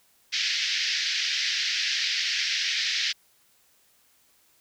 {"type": "band-pass noise", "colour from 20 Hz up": "white", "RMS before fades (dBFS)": -27, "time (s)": [0.32, 3.13], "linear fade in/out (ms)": 20, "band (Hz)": [1700, 5500], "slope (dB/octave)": 48, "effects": ["white hiss -63 dBFS RMS until 4.6 s"]}